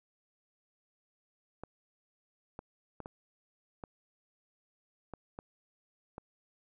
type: clicks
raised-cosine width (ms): 1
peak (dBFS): -28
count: 8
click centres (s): 1.636 / 2.591 / 3.003 / 3.059 / 3.838 / 5.137 / 5.389 / 6.181
effects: none